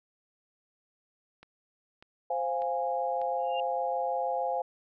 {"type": "click train", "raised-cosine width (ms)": 0.3, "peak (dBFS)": -34, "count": 4, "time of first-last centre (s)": [1.43, 3.216], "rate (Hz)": 1.68}
{"type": "chord", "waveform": "sine", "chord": "F minor", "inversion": "second", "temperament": "equal with one note detuned", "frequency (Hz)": [523.3, 698.5, 824.9], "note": ["C5", "F5", "Ab5"], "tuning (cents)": [0, 0, -12], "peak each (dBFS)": -32, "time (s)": [2.3, 4.62], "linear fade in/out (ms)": 5}
{"type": "tone with exponential growth", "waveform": "sine", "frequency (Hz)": 2796, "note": "F7", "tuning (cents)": 1, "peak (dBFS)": -34, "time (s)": [3.38, 3.6], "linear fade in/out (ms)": 2, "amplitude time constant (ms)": 46}
{"effects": []}